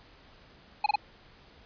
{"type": "tone bursts", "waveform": "square", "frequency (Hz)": 838, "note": "G#5", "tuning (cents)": 15, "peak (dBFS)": -22, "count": 3, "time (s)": [0.84, 0.958], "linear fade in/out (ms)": 5, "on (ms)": 22, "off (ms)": 26, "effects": ["pink hiss -56 dBFS RMS until 1.65 s", "resampled to 11025 Hz"]}